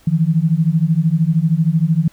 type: beating tone pair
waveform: sine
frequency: 155.56 / 168.56 Hz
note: D#3 / E3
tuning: 0 / +39 cents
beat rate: 13 Hz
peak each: -15 dBFS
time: 0.07-2.08 s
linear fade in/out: 5 ms
effects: pink hiss -51 dBFS RMS until 2.12 s